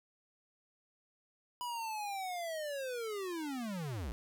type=linear sweep; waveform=square; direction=down; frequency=987.8 to 50.1 Hz; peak=-38 dBFS; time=1.61-4.12 s; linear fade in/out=0 ms; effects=none